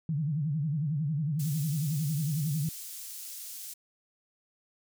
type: tone with vibrato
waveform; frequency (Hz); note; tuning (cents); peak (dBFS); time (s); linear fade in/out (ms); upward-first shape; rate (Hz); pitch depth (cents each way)
sine; 150.4; D3; +42; -27; 0.09-2.69; 2; sine; 11; 160
type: high-pass noise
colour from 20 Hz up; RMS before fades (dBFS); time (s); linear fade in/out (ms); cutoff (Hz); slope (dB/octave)
pink; -42; 1.39-3.74; 10; 7000; 12
effects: none